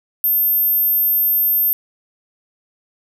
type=tone; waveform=sine; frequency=13290 Hz; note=G#9; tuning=in tune; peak=-13 dBFS; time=0.24-1.73 s; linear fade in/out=0 ms; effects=none